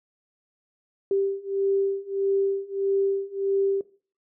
sine beating tone pair, 392 / 393.6 Hz, G4 / G4, 0 / +7 cents, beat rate 1.6 Hz, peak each -26 / -25 dBFS, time 1.11-3.81 s, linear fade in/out 2 ms, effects noise-tail reverb RT60 0.4 s tail -18 dB re dry

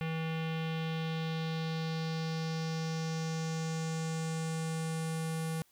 square tone with low-pass filter sweep, 161.3 Hz, E3, 37 cents flat, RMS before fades -35 dBFS, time 0.01-5.62 s, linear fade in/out 0 ms, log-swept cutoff 2700 to 11000 Hz, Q 2.5, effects white hiss -68 dBFS RMS until 5.71 s

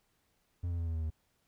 triangle tone with pitch steps, 87.31 / 85.51 / 83.75 / 82.03 / 80.34 / 78.69 Hz, F2 / F2 / E2 / E2 / E2 / D#2, 0 / -36 / +28 / -8 / -44 / +20 cents, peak -30 dBFS, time 0.63-1.104 s, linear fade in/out 10 ms, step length 79 ms, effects pink hiss -75 dBFS RMS until 1.47 s

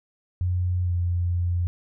sine tone with pitch glide, 90.1 to 87.74 Hz, F#2 to F2, -45 to +9 cents, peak -21 dBFS, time 0.41-1.67 s, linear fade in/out 0 ms, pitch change -46 cents, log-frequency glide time 0.83-0.92 s, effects none

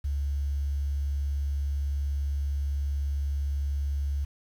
sine tone, 70.6 Hz, C#2, 32 cents sharp, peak -25 dBFS, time 0.04-4.25 s, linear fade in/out 10 ms, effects tanh soft clip ceiling -21 dBFS + 9-bit

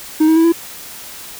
triangle tone with pitch steps, 312.1 / 319.6 / 327.2 / 335.1 Hz, D#4 / D#4 / E4 / E4, +5 / +47 / -13 / +29 cents, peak -6 dBFS, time 0.2-0.524 s, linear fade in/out 10 ms, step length 81 ms, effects white hiss -33 dBFS RMS until 1.39 s

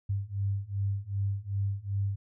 sine beating tone pair, 98 / 100.6 Hz, G2 / G2, 0 / +45 cents, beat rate 2.6 Hz, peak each -32 / -31 dBFS, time 0.09-2.16 s, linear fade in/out 10 ms, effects none

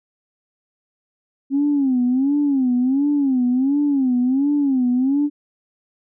sine tone with vibrato, 268 Hz, C4, 42 cents sharp, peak -14 dBFS, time 1.5-5.3 s, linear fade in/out 50 ms, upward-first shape sine, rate 1.4 Hz, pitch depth 150 cents each way, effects tanh soft clip ceiling -10 dBFS

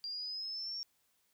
sine linear sweep, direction up, 4746 to 5540 Hz, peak -38 dBFS, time 0.04-0.83 s, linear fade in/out 0 ms, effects white hiss -75 dBFS RMS until 1.33 s

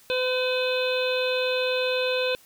harmonic tone with a mistuned harmonic, 508 Hz, B4, 49 cents sharp, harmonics 1 / 2 / 3 / 5 / 6 / 7 / 8, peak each -24 / -37 / -34 / -30 / -40 / -32 / -36 dBFS, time 0.1-2.35 s, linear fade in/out 0 ms, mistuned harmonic 6, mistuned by -21 cents, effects white hiss -55 dBFS RMS until 2.45 s

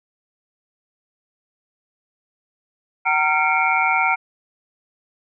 sine tone cluster, 763 / 921 / 1378 / 2181 / 2339 Hz, G5 / A#5 / F6 / C#7 / D7, -47 / -21 / -24 / -29 / -8 cents, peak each -22 dBFS, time 3.05-4.16 s, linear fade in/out 20 ms, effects none

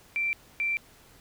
sine tone pair in turn, 2349 / 2349 Hz, D7 / D7, 0 / 0 cents, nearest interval unison, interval 0 cents, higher neither, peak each -25 dBFS, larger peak neither, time 0.16-0.33 / 0.6-0.77 s, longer neither, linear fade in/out 0 ms, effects pink hiss -56 dBFS RMS until 1.2 s

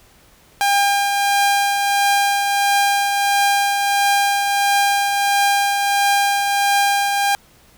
sawtooth tone with tremolo, 803 Hz, G5, 41 cents sharp, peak -9 dBFS, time 0.61-7.35 s, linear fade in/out 0 ms, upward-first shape triangle, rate 1.5 Hz, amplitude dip 40%, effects pink hiss -51 dBFS RMS until 7.77 s

